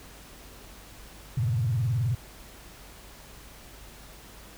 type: tone with vibrato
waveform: sine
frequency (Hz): 116.54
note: A#2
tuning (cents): 0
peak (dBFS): -23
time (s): 1.37-2.15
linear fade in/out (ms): 5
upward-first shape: sine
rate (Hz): 19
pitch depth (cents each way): 280
effects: added 50 Hz sine -51 dBFS peak until 4.57 s + pink hiss -49 dBFS RMS until 4.57 s